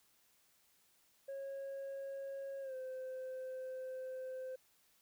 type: tone with pitch glide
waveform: sine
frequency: 547 to 517.5 Hz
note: C#5 to C5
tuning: -23 to -19 cents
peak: -39 dBFS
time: 1.28-4.56 s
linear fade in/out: 10 ms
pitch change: -96 cents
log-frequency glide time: 2.61-2.75 s
effects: tanh soft clip ceiling -41 dBFS + white hiss -72 dBFS RMS until 5.01 s